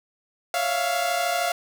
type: tone cluster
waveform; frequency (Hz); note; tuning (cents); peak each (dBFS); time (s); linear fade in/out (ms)
sawtooth; 558 / 668 / 701; C#5 / E5 / F5; +11 / +23 / +6; -28 / -25 / -20; 0.54-1.52; 2
effects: none